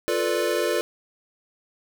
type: chord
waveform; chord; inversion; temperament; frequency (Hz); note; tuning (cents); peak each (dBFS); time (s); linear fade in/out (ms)
square; B half-diminished seventh; second; equal with one note detuned; 349.2 / 438.5 / 493.9 / 587.3; F4 / A4 / B4 / D5; 0 / -6 / 0 / 0; -28; 0.08-0.81; 0
effects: none